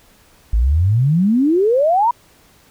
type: exponential sweep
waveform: sine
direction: up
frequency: 51.3 to 987.8 Hz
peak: -11 dBFS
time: 0.53-2.11 s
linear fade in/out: 5 ms
effects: pink hiss -51 dBFS RMS until 2.7 s